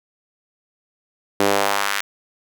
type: tone with high-pass filter sweep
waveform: sawtooth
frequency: 100.2 Hz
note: G2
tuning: 38 cents sharp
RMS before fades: -20 dBFS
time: 1.4-2.01 s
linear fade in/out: 5 ms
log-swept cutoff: 350 to 1800 Hz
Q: 1.3
effects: none